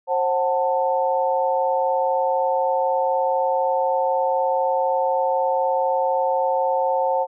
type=chord; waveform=sine; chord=F# diminished; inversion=second; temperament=just; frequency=532.8 / 740 / 888 Hz; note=C5 / F#5 / A5; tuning=+31 / 0 / +16 cents; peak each=-21 / -24 / -22 dBFS; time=0.07-7.27 s; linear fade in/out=50 ms; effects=none